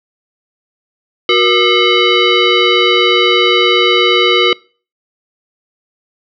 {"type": "tone with frequency modulation", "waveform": "sine", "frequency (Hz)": 1318.5, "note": "E6", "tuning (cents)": 0, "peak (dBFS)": -7, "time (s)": [1.29, 4.53], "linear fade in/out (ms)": 2, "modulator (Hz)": 843, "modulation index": 2.8, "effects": ["noise-tail reverb RT60 0.4 s tail -25 dB re dry"]}